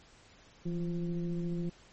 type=tone with frequency modulation; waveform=sine; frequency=169.9 Hz; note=F3; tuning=47 cents flat; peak=-31 dBFS; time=0.65-1.7 s; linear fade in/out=10 ms; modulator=177 Hz; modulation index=0.83; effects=pink hiss -59 dBFS RMS until 1.92 s + MP3 32 kbps